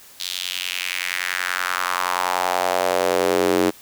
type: tone with high-pass filter sweep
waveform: square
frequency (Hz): 45.25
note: F#1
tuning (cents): -38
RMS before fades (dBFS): -22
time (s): 0.19-3.71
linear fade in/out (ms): 20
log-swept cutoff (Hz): 3900 to 330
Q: 2.7
effects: white hiss -46 dBFS RMS until 3.81 s